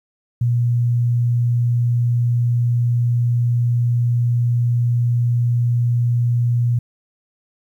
sine tone, 120 Hz, B2, 49 cents flat, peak -14 dBFS, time 0.41-6.79 s, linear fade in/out 5 ms, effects 9-bit

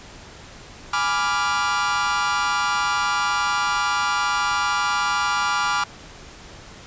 40% pulse chord, G# diminished seventh, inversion none, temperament equal, 830.6 / 987.8 / 1174.7 / 1396.9 Hz, G#5 / B5 / D6 / F6, 0 / 0 / 0 / 0 cents, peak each -27 / -26 / -23 / -23 dBFS, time 0.93-5.84 s, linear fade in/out 5 ms, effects pink hiss -42 dBFS RMS until 6.86 s + resampled to 16000 Hz

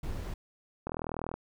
brown noise, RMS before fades -36 dBFS, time 0.03-0.34 s, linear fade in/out 5 ms
click train, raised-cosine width 1 ms, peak -21 dBFS, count 20, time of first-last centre 0.87-1.34 s, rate 40.4 Hz
effects none

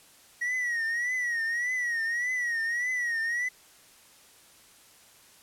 triangle tone with vibrato, 1909 Hz, A#6, 41 cents sharp, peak -25 dBFS, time 0.41-3.49 s, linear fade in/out 10 ms, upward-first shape triangle, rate 1.7 Hz, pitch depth 110 cents each way, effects white hiss -56 dBFS RMS until 5.42 s + low-pass 12000 Hz 12 dB/octave

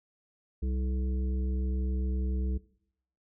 harmonic tone with a mistuned harmonic, 64.8 Hz, C2, 16 cents flat, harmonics 1 / 3 / 5 / 7, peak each -28 / -39 / -43 / -46 dBFS, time 0.62-2.58 s, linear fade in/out 10 ms, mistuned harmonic 7, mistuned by -76 cents, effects noise-tail reverb RT60 0.7 s tail -20 dB re dry

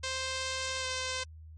5% pulse tone with pitch glide, 523.3 to 516.1 Hz, C5 to C5, 0 to -24 cents, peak -21 dBFS, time 0.03-1.24 s, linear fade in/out 10 ms, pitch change -24 cents, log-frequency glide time 0.8-0.85 s, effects added 79 Hz sine -46 dBFS peak until 1.57 s + MP3 48 kbps

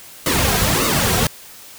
pink noise with flanger, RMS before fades -17 dBFS, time 0.26-1.27 s, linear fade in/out 2 ms, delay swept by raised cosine 1.2 to 3.5 ms, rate 1.7 Hz, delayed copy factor -0.8, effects white hiss -40 dBFS RMS until 1.78 s

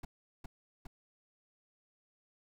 brown noise with echo, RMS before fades -41 dBFS, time 0.03-0.05 s, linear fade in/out 5 ms, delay 410 ms, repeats 2, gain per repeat -2 dB, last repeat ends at 0.87 s, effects none

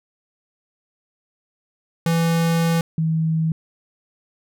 square / sine tone pair in turn, 166.3 / 160.64 Hz, E3 / E3, +16 / -44 cents, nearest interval minor second, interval 60 cents, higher first, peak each -17 dBFS, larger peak neither, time 2.06-2.81 / 2.98-3.52 s, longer first, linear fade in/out 2 ms, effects none

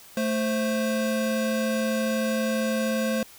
square tone pair together, 220.3 / 524.9 Hz, A3 / C5, +2 / +5 cents, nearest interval octave + minor third, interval 1503 cents, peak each -26 / -28 dBFS, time 0.17-3.23 s, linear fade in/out 2 ms, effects white hiss -49 dBFS RMS until 3.38 s

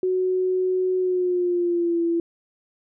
sine tone with pitch glide, 370 to 337.3 Hz, F#4 to E4, 0 to +40 cents, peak -19 dBFS, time 0.03-2.2 s, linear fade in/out 2 ms, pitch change -160 cents, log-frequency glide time 0.98-2.02 s, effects none

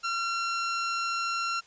sawtooth tone, 1367 Hz, F6, 37 cents flat, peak -24 dBFS, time 0.03-1.61 s, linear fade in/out 20 ms, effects white hiss -57 dBFS RMS until 1.66 s + resampled to 16000 Hz

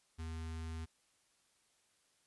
square tone with notch filter, 80.8 Hz, E2, 34 cents flat, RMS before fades -43 dBFS, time 0.18-0.86 s, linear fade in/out 20 ms, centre 570 Hz, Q 1.4, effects white hiss -74 dBFS RMS until 2.26 s + resampled to 24000 Hz

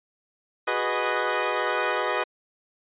15% pulse chord, G# minor seventh, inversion third, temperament equal with one note detuned, 370 / 415.3 / 493.9 / 618 Hz, F#4 / G#4 / B4 / D#5, 0 / 0 / 0 / -12 cents, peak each -24 / -24 / -21 / -22 dBFS, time 0.67-2.24 s, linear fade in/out 10 ms, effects resampled to 8000 Hz

